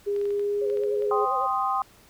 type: tone with pitch glide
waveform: sine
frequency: 406.2 to 415.5 Hz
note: G#4 to G#4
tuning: -38 to +1 cents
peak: -23 dBFS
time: 0.06-1.26 s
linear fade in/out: 20 ms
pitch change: +39 cents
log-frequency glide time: 0.29-1.03 s
type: clicks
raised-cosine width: 0.3 ms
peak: -31 dBFS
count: 9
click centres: 0.163 / 0.214 / 0.255 / 0.306 / 0.395 / 0.7 / 0.772 / 0.836 / 1.022 s
type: tone with vibrato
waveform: sine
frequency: 523.3 Hz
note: C5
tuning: in tune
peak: -31 dBFS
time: 0.61-1.47 s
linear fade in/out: 10 ms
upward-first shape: sine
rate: 10 Hz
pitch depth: 84 cents each way
type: chord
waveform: sine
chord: C minor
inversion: second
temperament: equal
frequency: 784 / 1046.5 / 1244.5 Hz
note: G5 / C6 / Eb6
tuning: 0 / 0 / 0 cents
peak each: -27 dBFS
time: 1.11-1.82 s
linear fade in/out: 2 ms
effects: pink hiss -55 dBFS RMS until 2.09 s